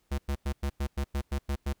square tone bursts, 69.9 Hz, C#2, 15 cents sharp, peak -28 dBFS, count 10, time 0.11-1.731 s, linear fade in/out 10 ms, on 73 ms, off 99 ms, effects pink hiss -72 dBFS RMS until 1.8 s

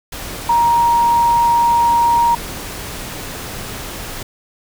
sine tone in noise, 940 Hz, A#5, 14 cents sharp, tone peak -10 dBFS, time 0.49-2.35 s, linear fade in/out 5 ms, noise pink, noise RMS -28 dBFS, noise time 0.12-4.23 s, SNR +15 dB, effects none

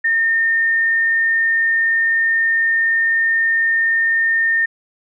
sine tone, 1821 Hz, A#6, 41 cents flat, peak -13 dBFS, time 0.04-4.66 s, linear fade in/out 10 ms, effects none

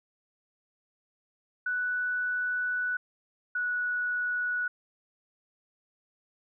sine tone pair in turn, 1483 / 1469.4 Hz, F#6 / F#6, +4 / -12 cents, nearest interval unison, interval 16 cents, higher first, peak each -27 dBFS, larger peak neither, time 1.66-2.97 / 3.55-4.68 s, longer first, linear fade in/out 5 ms, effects none

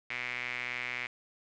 sawtooth tone with band-pass filter, 123.47 Hz, B2, in tune, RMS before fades -37 dBFS, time 0.1-1.07 s, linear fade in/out 5 ms, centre 2200 Hz, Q 6, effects resampled to 16000 Hz + 9-bit

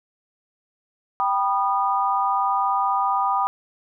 sine chord, G augmented, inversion none, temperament just, 784 / 980 / 1225 Hz, G5 / B5 / D#6, 0 / -14 / -27 cents, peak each -23 dBFS, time 1.2-3.47 s, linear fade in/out 0 ms, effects none

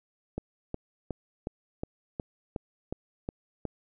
click train, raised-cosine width 2 ms, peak -19 dBFS, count 10, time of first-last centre 0.38-3.653 s, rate 2.75 Hz, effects none

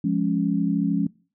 sine chord, Db major, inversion first, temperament equal, 174.61 / 207.7 / 277.2 Hz, F3 / Ab3 / Db4, 0 / 0 / 0 cents, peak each -24 dBFS, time 0.04-1.07 s, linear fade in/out 5 ms, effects noise-tail reverb RT60 0.4 s tail -23 dB re dry

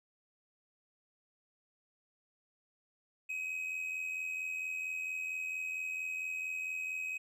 triangle tone with amplitude modulation, 2534 Hz, D#7, 31 cents sharp, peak -32 dBFS, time 3.29-7.18 s, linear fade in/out 10 ms, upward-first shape sine, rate 84.4 Hz, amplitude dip 50%, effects none

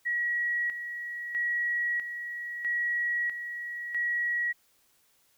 sine tone with tremolo, 1915 Hz, A#6, 46 cents sharp, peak -26 dBFS, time 0.05-4.53 s, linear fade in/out 20 ms, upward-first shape square, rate 0.77 Hz, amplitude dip 60%, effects white hiss -67 dBFS RMS until 5.37 s

